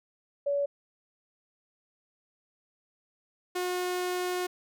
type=tone pair in turn; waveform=sine / sawtooth; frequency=568 / 361.2 Hz; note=C#5 / F#4; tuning=+42 / -42 cents; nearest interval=minor sixth; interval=784 cents; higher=first; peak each=-25 dBFS; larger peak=neither; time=0.46-0.66 / 3.55-4.47 s; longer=second; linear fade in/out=10 ms; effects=none